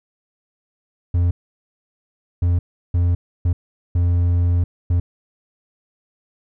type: tone bursts at uneven times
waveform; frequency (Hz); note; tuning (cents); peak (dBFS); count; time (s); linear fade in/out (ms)
triangle; 87.31; F2; 0; -12; 6; 1.14-1.31 / 2.42-2.59 / 2.94-3.15 / 3.45-3.53 / 3.95-4.64 / 4.9-5; 5
effects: none